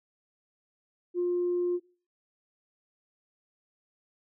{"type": "tone", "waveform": "sine", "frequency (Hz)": 353.7, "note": "F4", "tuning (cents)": 22, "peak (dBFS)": -24, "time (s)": [1.14, 1.8], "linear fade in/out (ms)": 50, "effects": ["noise-tail reverb RT60 0.4 s tail -20 dB re dry", "tanh soft clip ceiling -21 dBFS"]}